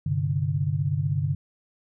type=chord; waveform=sine; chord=G suspended fourth; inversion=none; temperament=equal; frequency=98 / 130.81 / 146.83 Hz; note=G2 / C3 / D3; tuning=0 / 0 / 0 cents; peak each=-28 / -28 / -25 dBFS; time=0.06-1.35 s; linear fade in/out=5 ms; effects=none